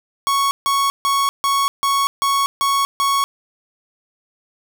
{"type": "tone bursts", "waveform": "45% pulse", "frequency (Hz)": 1109, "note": "C#6", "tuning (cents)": 0, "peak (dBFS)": -15, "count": 8, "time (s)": [0.27, 3.24], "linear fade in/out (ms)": 0, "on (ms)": 240, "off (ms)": 150, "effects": []}